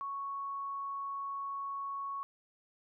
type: tone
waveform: sine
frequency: 1108.7 Hz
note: C#6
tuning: in tune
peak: -36 dBFS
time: 0.01-2.23 s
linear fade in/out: 0 ms
effects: none